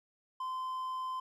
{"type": "tone", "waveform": "triangle", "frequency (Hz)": 1032, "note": "C6", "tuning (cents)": -24, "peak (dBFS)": -33, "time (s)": [0.4, 1.2], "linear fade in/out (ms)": 5, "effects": []}